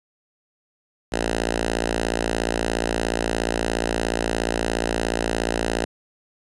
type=tone with notch filter; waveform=5% pulse; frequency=57 Hz; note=A#1; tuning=38 cents flat; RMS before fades=-24 dBFS; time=1.12-5.85 s; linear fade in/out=5 ms; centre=130 Hz; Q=0.89; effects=resampled to 24000 Hz